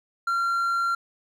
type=tone; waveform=triangle; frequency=1375 Hz; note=F6; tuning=27 cents flat; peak=-20 dBFS; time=0.27-0.95 s; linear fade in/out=5 ms; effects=none